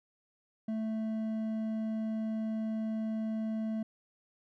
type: tone with hard clipping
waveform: triangle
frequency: 220 Hz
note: A3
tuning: in tune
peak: -33 dBFS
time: 0.68-3.83 s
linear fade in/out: 5 ms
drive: 9 dB
effects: none